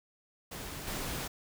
pink noise with level steps, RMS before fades -42 / -37 dBFS, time 0.51-1.28 s, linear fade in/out 10 ms, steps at 0.87 s, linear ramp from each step 5 ms, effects none

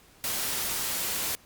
white noise, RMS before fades -30 dBFS, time 0.24-1.35 s, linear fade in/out 0 ms, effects pink hiss -57 dBFS RMS until 1.45 s + Opus 48 kbps

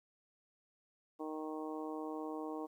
harmonic tone, 155.56 Hz, D#3, in tune, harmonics 2 / 3 / 4 / 5 / 6 / 7, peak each -42 / -45 / -50 / -49 / -51 / -51 dBFS, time 1.19-2.67 s, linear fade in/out 20 ms, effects 12-bit

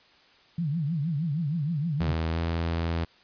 sine tone with vibrato, 155.56 Hz, D#3, in tune, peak -25 dBFS, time 0.58-2.13 s, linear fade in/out 5 ms, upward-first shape triangle, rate 6.4 Hz, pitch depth 240 cents each way
sawtooth tone with pitch glide, 81.2 to 83.29 Hz, E2 to E2, -26 to +18 cents, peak -22 dBFS, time 2-3.05 s, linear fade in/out 10 ms, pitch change +44 cents, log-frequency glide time 2.31-2.37 s
effects white hiss -58 dBFS RMS until 3.23 s + resampled to 11025 Hz

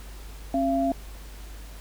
sine tone pair together, 270.3 / 681 Hz, C#4 / F5, -44 / -44 cents, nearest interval octave + major third, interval 1600 cents, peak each -24 dBFS, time 0.54-0.92 s, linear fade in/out 2 ms, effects added 50 Hz sine -39 dBFS peak until 1.8 s + pink hiss -48 dBFS RMS until 1.8 s

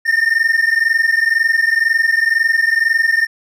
triangle tone pair together, 1805 / 1827 Hz, A6 / A#6, +44 / -35 cents, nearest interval unison, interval 21 cents, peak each -13 dBFS, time 0.05-3.27 s, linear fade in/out 20 ms, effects none

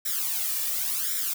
blue noise with flanger, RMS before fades -28 dBFS, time 0.05-1.34 s, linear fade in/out 10 ms, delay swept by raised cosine 0.54 to 1.74 ms, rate 0.92 Hz, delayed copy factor +1, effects none

